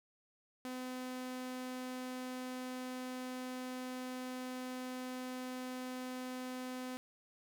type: tone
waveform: sawtooth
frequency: 254.2 Hz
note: C4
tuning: 50 cents flat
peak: -37 dBFS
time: 0.65-6.97 s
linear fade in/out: 0 ms
effects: 13-bit